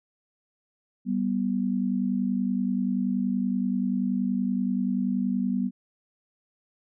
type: tone pair together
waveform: sine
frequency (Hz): 194.3 / 244.8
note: G3 / B3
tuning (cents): -15 / -15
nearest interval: major third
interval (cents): 400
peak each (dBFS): -26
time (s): 1.05-5.71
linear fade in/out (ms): 50
effects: none

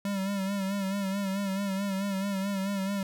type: tone with vibrato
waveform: square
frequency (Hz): 196.1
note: G3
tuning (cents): +1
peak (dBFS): -29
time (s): 0.05-3.03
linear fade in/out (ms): 2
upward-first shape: sine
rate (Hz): 4.6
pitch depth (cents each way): 53
effects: none

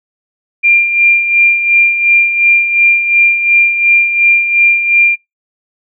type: tone with tremolo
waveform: sine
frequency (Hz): 2389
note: D7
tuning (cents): +29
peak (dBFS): -4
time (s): 0.63-5.16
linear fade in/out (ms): 20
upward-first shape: sine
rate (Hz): 2.8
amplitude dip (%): 60
effects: noise-tail reverb RT60 0.2 s tail -26 dB re dry

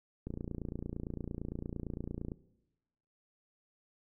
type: click train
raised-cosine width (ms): 3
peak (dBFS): -26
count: 60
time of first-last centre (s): 0.27-2.319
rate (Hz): 28.8
effects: noise-tail reverb RT60 1.0 s tail -19 dB re dry

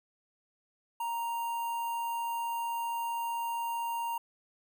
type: tone with notch filter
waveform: square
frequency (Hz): 932.3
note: A#5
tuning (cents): 0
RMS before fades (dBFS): -34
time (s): 1-4.18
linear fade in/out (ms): 5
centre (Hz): 5000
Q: 0.58
effects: none

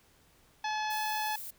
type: harmonic tone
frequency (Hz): 857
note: A5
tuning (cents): -46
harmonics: 1 / 2 / 3 / 4 / 5 / 6 / 7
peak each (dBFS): -32 / -38 / -42 / -44 / -46 / -48 / -49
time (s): 0.64-1.36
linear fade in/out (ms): 5
type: noise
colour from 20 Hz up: violet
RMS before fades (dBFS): -42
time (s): 0.9-1.51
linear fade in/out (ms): 10
effects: pink hiss -64 dBFS RMS until 1.58 s

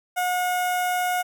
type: tone with notch filter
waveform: sawtooth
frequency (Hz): 723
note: F#5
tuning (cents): -40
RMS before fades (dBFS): -24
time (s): 0.16-1.23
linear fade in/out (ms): 20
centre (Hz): 4400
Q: 1.2
effects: none

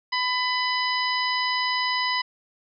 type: harmonic tone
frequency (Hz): 1000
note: B5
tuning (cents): +21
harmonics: 1 / 2 / 3 / 4 / 5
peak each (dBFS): -26 / -27 / -32 / -34 / -29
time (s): 0.12-2.22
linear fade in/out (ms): 10
effects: none

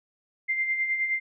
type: tone with tremolo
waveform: sine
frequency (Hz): 2093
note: C7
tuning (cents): 0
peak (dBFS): -22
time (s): 0.48-1.2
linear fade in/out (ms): 20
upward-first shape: sine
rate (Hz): 9.6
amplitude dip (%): 50
effects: none

